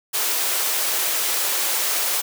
white high-pass noise, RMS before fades -22 dBFS, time 0.13-2.22 s, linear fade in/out 20 ms, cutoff 360 Hz, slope 24 dB/octave, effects none

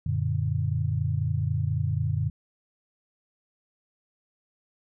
sine chord, Gb augmented, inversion none, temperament equal, 92.5 / 116.54 / 146.83 Hz, Gb2 / Bb2 / D3, 0 / 0 / 0 cents, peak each -28 dBFS, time 0.06-2.3 s, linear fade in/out 5 ms, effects none

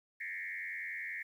sine tone with frequency modulation, 1995 Hz, B6, 17 cents sharp, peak -38 dBFS, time 0.2-1.23 s, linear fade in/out 10 ms, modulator 90.5 Hz, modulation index 2.7, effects 11-bit

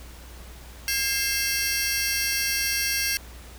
sawtooth tone cluster, 1621 / 2105 / 2670 / 4554 / 5670 Hz, G#6 / C7 / E7 / C#8 / F8, -42 / +10 / +22 / +46 / +25 cents, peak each -27 dBFS, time 0.88-3.17 s, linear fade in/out 0 ms, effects added 60 Hz sine -42 dBFS peak until 3.58 s + pink hiss -47 dBFS RMS until 3.58 s

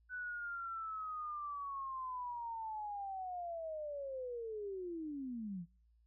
sine linear sweep, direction down, 1500 to 164.2 Hz, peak -40 dBFS, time 0.09-5.66 s, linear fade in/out 50 ms, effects noise-tail reverb RT60 0.4 s tail -25 dB re dry + added 57 Hz sine -67 dBFS peak until 6.06 s

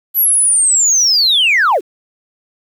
sine linear sweep, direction down, 12000 to 293.7 Hz, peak -7 dBFS, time 0.14-1.81 s, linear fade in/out 50 ms, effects tanh soft clip ceiling -6 dBFS + 7-bit

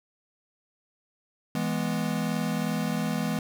square chord, E major, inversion none, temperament equal, 164.81 / 207.7 / 246.9 Hz, E3 / G#3 / B3, 0 / 0 / 0 cents, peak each -31 / -31 / -32 dBFS, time 1.55-3.39 s, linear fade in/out 2 ms, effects none

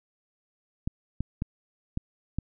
clicks, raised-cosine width 5 ms, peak -16 dBFS, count 5, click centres 0.875 / 1.206 / 1.421 / 1.974 / 2.386 s, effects none

